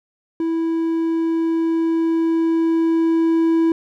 triangle tone with level ramp, 328.4 Hz, E4, 6 cents flat, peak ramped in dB -16 to -11 dBFS, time 0.4-3.72 s, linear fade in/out 2 ms, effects none

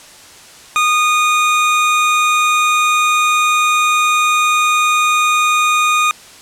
25% pulse tone, 1230 Hz, D#6, 20 cents flat, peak -7 dBFS, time 0.76-6.11 s, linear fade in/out 0 ms, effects white hiss -39 dBFS RMS until 6.41 s + low-pass 9000 Hz 12 dB/octave

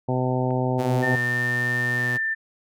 harmonic tone, 127.5 Hz, C3, 44 cents flat, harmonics 1 / 2 / 3 / 4 / 5 / 6 / 7, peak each -24 / -27 / -29 / -30 / -31 / -32 / -32 dBFS, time 0.08-1.16 s, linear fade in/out 10 ms
clicks, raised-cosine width 0.5 ms, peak -31 dBFS, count 2, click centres 0.507 / 1.021 s
sawtooth tone, 123 Hz, B2, 7 cents flat, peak -23 dBFS, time 0.78-2.18 s, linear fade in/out 20 ms
sine tone with pitch glide, 1800 to 1783.4 Hz, A6 to A6, +39 to +23 cents, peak -22 dBFS, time 1.02-2.35 s, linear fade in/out 20 ms, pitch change -16 cents, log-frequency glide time 1.93-2.15 s
effects none

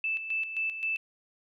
sine tone with tremolo, 2637 Hz, E7, in tune, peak -27 dBFS, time 0.04-0.97 s, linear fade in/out 2 ms, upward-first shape square, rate 3.8 Hz, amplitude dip 60%, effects none

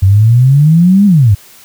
sine exponential two-way sweep, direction up then down, 92.5 to 208.7 to 92.5 Hz, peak -3 dBFS, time 0.02-1.35 s, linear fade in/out 10 ms, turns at 1.06 s, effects white hiss -39 dBFS RMS until 1.64 s

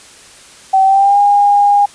sine tone with pitch glide, 768 to 813.7 Hz, G5 to G#5, -36 to -36 cents, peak -6 dBFS, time 0.73-1.86 s, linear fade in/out 10 ms, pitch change +100 cents, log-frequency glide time 0.84-1.19 s, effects white hiss -39 dBFS RMS until 1.94 s + resampled to 22050 Hz

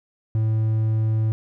triangle tone, 110 Hz, A2, in tune, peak -16 dBFS, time 0.35-1.32 s, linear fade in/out 0 ms, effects none

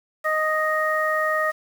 harmonic tone, 622.3 Hz, D#5, in tune, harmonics 1 / 2 / 3, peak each -24 / -24 / -24 dBFS, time 0.24-1.52 s, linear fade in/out 20 ms, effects 7-bit

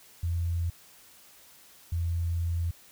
sine tone pair in turn, 85.1 / 84.74 Hz, F2 / E2, -44 / +48 cents, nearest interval unison, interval 8 cents, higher first, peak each -26 dBFS, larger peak neither, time 0.23-0.7 / 1.92-2.71 s, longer second, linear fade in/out 5 ms, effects white hiss -55 dBFS RMS until 2.91 s

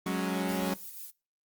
sawtooth chord, F# suspended second, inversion none, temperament equal, 185 / 207.7 / 277.2 Hz, F#3 / G#3 / C#4, 0 / 0 / 0 cents, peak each -27 / -31 / -30 dBFS, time 0.06-0.74 s, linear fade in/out 5 ms
violet noise with tremolo, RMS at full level -43 dBFS, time 0.48-1.11 s, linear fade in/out 10 ms, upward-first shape sine, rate 6 Hz, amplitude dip 30%
effects noise-tail reverb RT60 0.3 s tail -22 dB re dry + Opus 24 kbps

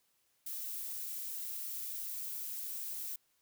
violet noise, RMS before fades -41 dBFS, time 0.46-3.16 s, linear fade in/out 5 ms, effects white hiss -75 dBFS RMS until 3.41 s

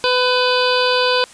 harmonic tone with a mistuned harmonic, 501 Hz, B4, 25 cents sharp, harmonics 1 / 2 / 3 / 5 / 6 / 7 / 8 / 9 / 10, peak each -17 / -20 / -22 / -24 / -25 / -25 / -26 / -27 / -27 dBFS, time 0.04-1.24 s, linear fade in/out 0 ms, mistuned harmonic 10, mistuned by -66 cents, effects white hiss -42 dBFS RMS until 1.33 s + resampled to 22050 Hz

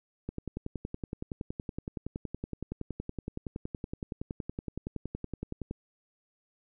click train, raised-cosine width 3 ms, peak -22 dBFS, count 59, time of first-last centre 0.29-5.711 s, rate 10.7 Hz, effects none

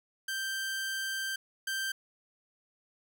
sawtooth tone pair in turn, 1568 / 1568 Hz, G6 / G6, 0 / 0 cents, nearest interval unison, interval 0 cents, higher neither, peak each -29 / -28 dBFS, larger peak second, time 0.28-1.36 / 1.67-1.92 s, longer first, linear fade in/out 5 ms, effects none

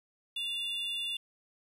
triangle tone pair together, 2794 / 3496 Hz, F7 / A7, 0 / -12 cents, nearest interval major third, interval 388 cents, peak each -34 / -34 dBFS, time 0.36-1.17 s, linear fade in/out 5 ms, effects resampled to 32000 Hz + 10-bit

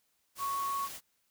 sine tone in noise, 1108.7 Hz, C#6, in tune, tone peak -31 dBFS, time 0.38-0.89 s, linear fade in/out 50 ms, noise white, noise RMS -44 dBFS, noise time 0.35-1.01 s, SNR +10 dB, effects white hiss -75 dBFS RMS until 1.3 s

